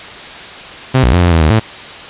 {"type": "tone with pitch steps", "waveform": "sawtooth", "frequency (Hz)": [130.4, 60.9, 88.4, 87.7, 81.8, 77.6, 110.3], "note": ["C3", "B1", "F2", "F2", "E2", "D#2", "A2"], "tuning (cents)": [-5, -24, 22, 8, -13, -4, 5], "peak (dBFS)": -3, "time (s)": [0.94, 1.598], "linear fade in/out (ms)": 10, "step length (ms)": 94, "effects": ["white hiss -29 dBFS RMS until 2.09 s", "resampled to 8000 Hz"]}